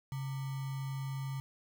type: tone with sample-and-hold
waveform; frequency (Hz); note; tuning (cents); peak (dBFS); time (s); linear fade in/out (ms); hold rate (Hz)
sine; 135.6; C#3; -38; -35; 0.12-1.4; 0; 1050
effects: none